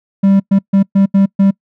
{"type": "tone bursts at uneven times", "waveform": "triangle", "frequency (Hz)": 196, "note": "G3", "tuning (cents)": 0, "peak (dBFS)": -4, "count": 6, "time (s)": [[0.23, 0.4], [0.51, 0.59], [0.73, 0.83], [0.95, 1.06], [1.14, 1.26], [1.39, 1.51]], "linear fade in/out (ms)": 10, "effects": ["noise-tail reverb RT60 0.1 s tail -25 dB re dry"]}